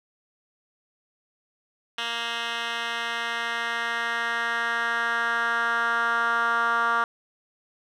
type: tone with band-pass filter sweep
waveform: 10% pulse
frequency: 233.1 Hz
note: A#3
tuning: in tune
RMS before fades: -26 dBFS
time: 1.98-7.04 s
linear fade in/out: 2 ms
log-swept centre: 2600 to 1300 Hz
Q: 3.3
effects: none